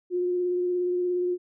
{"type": "tone with vibrato", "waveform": "sine", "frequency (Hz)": 357.7, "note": "F4", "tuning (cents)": 41, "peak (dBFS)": -23, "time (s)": [0.1, 1.38], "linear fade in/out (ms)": 50, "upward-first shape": "triangle", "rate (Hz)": 17, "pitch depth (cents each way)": 19, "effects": []}